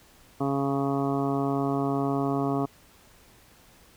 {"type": "harmonic tone", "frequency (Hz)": 138.59, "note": "C#3", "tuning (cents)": 0, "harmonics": [1, 2, 3, 4, 5, 6, 7, 8, 9], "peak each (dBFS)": [-31, -27, -31, -41, -32, -39, -41, -36, -41], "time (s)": [0.4, 2.66], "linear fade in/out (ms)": 10, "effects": ["pink hiss -56 dBFS RMS until 3.96 s"]}